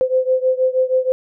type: beating tone pair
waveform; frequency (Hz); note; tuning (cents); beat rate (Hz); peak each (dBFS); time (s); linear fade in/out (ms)
sine; 513 / 519.3; C5 / C5; -34 / -13; 6.3; -16 / -18; 0.01-1.12; 0
effects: none